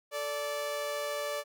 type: tone pair together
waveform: sawtooth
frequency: 440 / 582.2 Hz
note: A4 / D5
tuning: 0 / -15 cents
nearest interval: perfect fourth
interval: 485 cents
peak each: -38 / -29 dBFS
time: 0.11-1.44 s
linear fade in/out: 50 ms
effects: none